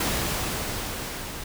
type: noise with level ramp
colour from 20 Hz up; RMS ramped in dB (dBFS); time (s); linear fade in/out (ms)
pink; -25 to -36; 0-1.44; 5
effects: none